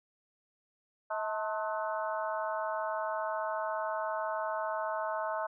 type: harmonic tone with a mistuned harmonic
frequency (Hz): 213.8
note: A3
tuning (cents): -49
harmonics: 3 / 4 / 5 / 6 / 7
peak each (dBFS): -35 / -37 / -39 / -41 / -42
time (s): 1.1-5.47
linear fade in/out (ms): 10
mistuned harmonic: 4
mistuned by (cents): +63
effects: none